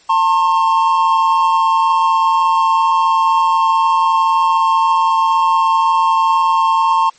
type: tone pair together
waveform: triangle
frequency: 901 / 1071.5 Hz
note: A5 / C6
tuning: +41 / +41 cents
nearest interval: minor third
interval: 300 cents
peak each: -11 dBFS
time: 0.09-7.1 s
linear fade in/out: 10 ms
effects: white hiss -48 dBFS RMS until 7.18 s + MP3 32 kbps